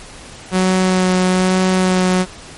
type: tone with vibrato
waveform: sawtooth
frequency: 185 Hz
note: F#3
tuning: in tune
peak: -8 dBFS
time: 0.51-2.26 s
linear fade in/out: 50 ms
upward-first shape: sine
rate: 1.1 Hz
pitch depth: 12 cents each way
effects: pink hiss -36 dBFS RMS until 2.57 s + MP3 48 kbps